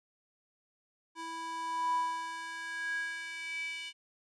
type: tone with high-pass filter sweep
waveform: square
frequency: 328.9 Hz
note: E4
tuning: 4 cents flat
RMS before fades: -37 dBFS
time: 1.15-3.93 s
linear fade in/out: 50 ms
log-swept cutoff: 660 to 2700 Hz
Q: 8.5
effects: resampled to 22050 Hz

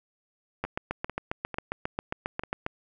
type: two click trains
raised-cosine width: 0.5 ms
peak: -14 / -20 dBFS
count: 16 / 5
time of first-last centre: 0.64-2.664 / 0.65-2.436 s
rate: 7.41 / 2.24 Hz
effects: none

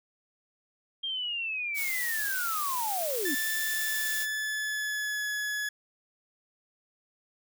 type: linear sweep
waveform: sine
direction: down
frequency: 3220 to 250 Hz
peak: -30 dBFS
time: 1.03-3.35 s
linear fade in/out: 10 ms
type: noise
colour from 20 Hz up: blue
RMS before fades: -34 dBFS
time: 1.74-4.27 s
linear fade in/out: 50 ms
type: tone with pitch glide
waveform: 40% pulse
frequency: 1760 to 1696.1 Hz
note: A6 to G#6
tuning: 0 to +36 cents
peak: -29 dBFS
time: 3.25-5.69 s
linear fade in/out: 5 ms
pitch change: -64 cents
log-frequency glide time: 3.61-5.26 s
effects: none

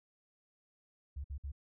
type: tone bursts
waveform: sine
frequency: 70 Hz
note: C#2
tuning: 18 cents sharp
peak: -38 dBFS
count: 3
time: 1.16-1.519 s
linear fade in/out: 10 ms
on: 83 ms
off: 55 ms
effects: none

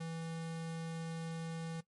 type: tone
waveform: square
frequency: 164.1 Hz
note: E3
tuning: 8 cents flat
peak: -40 dBFS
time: 0-1.81 s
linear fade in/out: 10 ms
effects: noise-tail reverb RT60 0.1 s tail -18 dB re dry + MP3 48 kbps

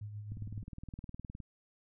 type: tone with tremolo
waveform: sine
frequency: 104.6 Hz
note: G#2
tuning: 13 cents sharp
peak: -39 dBFS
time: 0.01-0.64 s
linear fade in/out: 5 ms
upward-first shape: sine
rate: 7.5 Hz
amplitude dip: 45%
type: click train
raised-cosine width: 5 ms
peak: -32 dBFS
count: 22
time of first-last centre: 0.32-1.402 s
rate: 19.4 Hz
effects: none

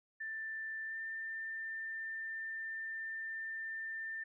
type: tone with pitch glide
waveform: sine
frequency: 1773 to 1791.5 Hz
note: A6 to A6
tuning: +13 to +31 cents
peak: -39 dBFS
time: 0.2-4.24 s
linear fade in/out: 10 ms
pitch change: +18 cents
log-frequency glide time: 0.86-0.95 s
effects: none

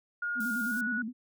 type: tone with pitch glide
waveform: sine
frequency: 1427 to 1466.3 Hz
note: F6 to F#6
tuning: +37 to -16 cents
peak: -30 dBFS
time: 0.22-1.02 s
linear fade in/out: 5 ms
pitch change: +47 cents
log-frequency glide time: 0.68-0.76 s
type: tone with vibrato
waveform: sine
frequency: 233.1 Hz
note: A#3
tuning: in tune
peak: -33 dBFS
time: 0.35-1.13 s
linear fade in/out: 50 ms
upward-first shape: square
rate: 9.6 Hz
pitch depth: 110 cents each way
type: high-pass noise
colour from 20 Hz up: white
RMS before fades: -46 dBFS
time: 0.4-0.81 s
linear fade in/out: 5 ms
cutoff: 5800 Hz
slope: 12 dB/octave
effects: none

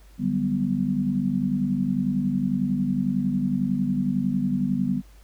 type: chord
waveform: sine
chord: G major seventh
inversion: second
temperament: equal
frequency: 146.83 / 185 / 196 / 246.9 Hz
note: D3 / F#3 / G3 / B3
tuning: 0 / 0 / 0 / 0 cents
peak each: -30 / -30 / -25 / -25 dBFS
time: 0.18-5.02 s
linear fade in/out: 50 ms
effects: added 50 Hz sine -47 dBFS peak until 5.23 s + pink hiss -58 dBFS RMS until 5.23 s

